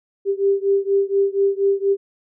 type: beating tone pair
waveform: sine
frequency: 393.6 / 397.8 Hz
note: G4 / G4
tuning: +7 / +25 cents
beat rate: 4.2 Hz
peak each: -18 / -19 dBFS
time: 0.25-1.97 s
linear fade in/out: 50 ms
effects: none